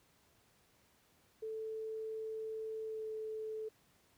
sine tone with pitch glide, 440 to 436.2 Hz, A4 to A4, 0 to -15 cents, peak -39 dBFS, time 1.42-3.69 s, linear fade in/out 10 ms, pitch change -15 cents, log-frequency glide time 2.84-3.09 s, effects pink hiss -70 dBFS RMS until 4.17 s + high-pass 60 Hz 12 dB/octave

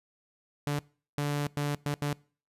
sawtooth tone bursts at uneven times, 145.3 Hz, D3, 18 cents flat, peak -24 dBFS, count 5, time 0.67-0.79 / 1.18-1.47 / 1.57-1.75 / 1.86-1.94 / 2.02-2.13 s, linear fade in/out 0 ms, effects noise-tail reverb RT60 0.4 s tail -23 dB re dry + resampled to 32000 Hz

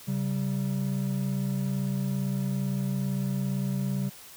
triangle tone pair together, 135.39 / 193.1 Hz, C#3 / G3, -40 / -26 cents, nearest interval tritone, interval 614 cents, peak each -27 dBFS, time 0.07-4.1 s, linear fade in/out 20 ms, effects white hiss -48 dBFS RMS until 4.36 s

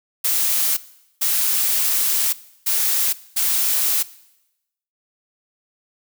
blue noise bursts at uneven times, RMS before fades -19 dBFS, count 4, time 0.24-0.77 / 1.21-2.33 / 2.66-3.13 / 3.36-4.03 s, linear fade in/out 10 ms, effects noise-tail reverb RT60 0.9 s tail -19 dB re dry

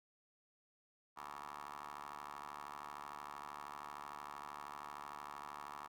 15% pulse ring-modulated tone, 73 Hz, D2, 10 cents flat, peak -38 dBFS, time 1.16-5.88 s, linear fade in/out 20 ms, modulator 1050 Hz, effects none

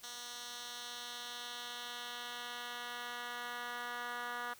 10% pulse tone with band-pass filter sweep, 241.9 Hz, B3, 36 cents flat, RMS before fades -44 dBFS, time 0.03-4.54 s, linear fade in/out 10 ms, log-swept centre 5300 to 1600 Hz, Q 1.3, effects white hiss -59 dBFS RMS until 4.59 s

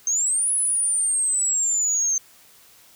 sine exponential two-way sweep, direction up then down, 6272 to 10340 to 6272 Hz, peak -18 dBFS, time 0.07-2.18 s, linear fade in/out 2 ms, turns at 0.52 s, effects tanh soft clip ceiling -14 dBFS + white hiss -52 dBFS RMS until 2.95 s

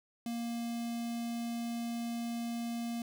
square tone with notch filter, 234.2 Hz, A#3, 8 cents sharp, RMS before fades -37 dBFS, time 0.26-3.02 s, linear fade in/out 2 ms, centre 1400 Hz, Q 1, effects none

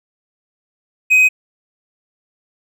triangle tone, 2517 Hz, D#7, 19 cents sharp, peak -6 dBFS, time 1.1-1.29 s, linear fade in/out 20 ms, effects none

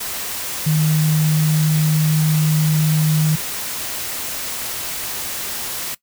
sine tone in noise, 154.8 Hz, D#3, 9 cents flat, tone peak -13 dBFS, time 0.66-3.36 s, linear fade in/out 10 ms, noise white, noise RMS -26 dBFS, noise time 0-5.95 s, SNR +10 dB, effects noise-tail reverb RT60 0.1 s tail -19 dB re dry

